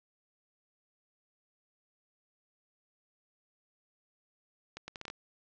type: accelerating click train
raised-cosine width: 0.2 ms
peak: -24 dBFS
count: 7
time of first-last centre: 4.77-5.101 s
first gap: 110 ms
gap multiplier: 0.71
effects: low-pass 6000 Hz 12 dB/octave